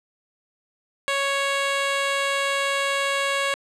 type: tone pair in turn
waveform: 10% pulse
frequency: 554.4 / 554.4 Hz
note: C#5 / C#5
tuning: 0 / 0 cents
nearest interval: unison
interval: 0 cents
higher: neither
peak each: -13 / -13 dBFS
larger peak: neither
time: 1.08-3.01 / 3.01-3.54 s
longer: first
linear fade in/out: 0 ms
effects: low-pass 8000 Hz 12 dB/octave